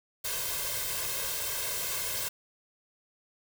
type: noise with comb filter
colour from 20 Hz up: white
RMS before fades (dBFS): -33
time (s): 0.24-2.29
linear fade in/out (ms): 10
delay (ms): 1.9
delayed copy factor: +0.9
effects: none